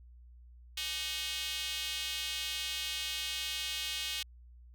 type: tone with high-pass filter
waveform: square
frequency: 169.5 Hz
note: E3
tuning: 49 cents sharp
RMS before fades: -37 dBFS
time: 0.77-4.23 s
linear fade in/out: 5 ms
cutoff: 3100 Hz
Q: 2.5
effects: added 60 Hz sine -52 dBFS peak until 4.74 s